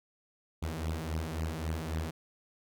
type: beating tone pair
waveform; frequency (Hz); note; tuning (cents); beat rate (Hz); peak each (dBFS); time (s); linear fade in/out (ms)
sawtooth; 78 / 81.7; D#2 / E2; +5 / -15; 3.7; -32 / -32; 0.62-2.11; 10
effects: none